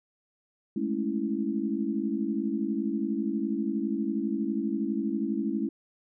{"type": "chord", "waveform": "sine", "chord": "A major seventh", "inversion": "third", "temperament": "equal", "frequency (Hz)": [207.7, 220, 277.2, 329.6], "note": ["G#3", "A3", "C#4", "E4"], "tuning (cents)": [0, 0, 0, 0], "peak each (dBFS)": -32, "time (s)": [0.76, 5.69], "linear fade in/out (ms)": 5, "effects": []}